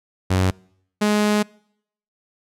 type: tone pair in turn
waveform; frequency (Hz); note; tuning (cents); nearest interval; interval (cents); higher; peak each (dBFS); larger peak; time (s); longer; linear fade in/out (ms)
sawtooth; 93.3 / 209.5; F#2 / G#3; +15 / +15; octave + major second; 1400; second; -12; neither; 0.3-0.51 / 1.01-1.43; second; 10
effects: noise-tail reverb RT60 0.7 s tail -26 dB re dry + low-pass 11000 Hz 12 dB/octave